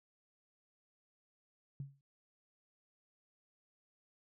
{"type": "tone with exponential decay", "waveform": "sine", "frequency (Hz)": 138.59, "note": "C#3", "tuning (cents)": 0, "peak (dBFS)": -37, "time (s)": [1.8, 2.01], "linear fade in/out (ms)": 2, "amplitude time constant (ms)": 45, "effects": []}